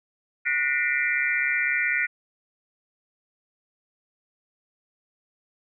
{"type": "tone cluster", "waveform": "sine", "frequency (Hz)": [1455, 1825, 1965, 2101, 2354], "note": ["F#6", "A#6", "B6", "C7", "D7"], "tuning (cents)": [-29, -37, -9, 7, 3], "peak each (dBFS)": -28, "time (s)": [0.45, 2.07], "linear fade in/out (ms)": 20, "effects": []}